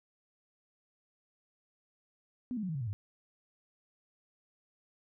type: tone with pitch steps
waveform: sine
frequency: 249.3 / 214.5 / 184.62 / 158.87 / 136.72 / 117.65 / 101.25 Hz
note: B3 / A3 / F#3 / D#3 / C#3 / A#2 / G#2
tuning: +16 / -44 / -4 / +36 / -24 / +16 / -43 cents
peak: -33 dBFS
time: 2.51-2.93 s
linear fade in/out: 0 ms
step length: 60 ms
effects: none